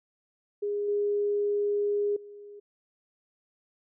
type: tone with level steps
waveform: sine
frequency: 410.5 Hz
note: G#4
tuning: 20 cents flat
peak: -27 / -24 / -43 dBFS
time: 0.62-2.6 s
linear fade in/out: 10 ms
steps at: 0.88 / 2.16 s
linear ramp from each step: 5 ms
effects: none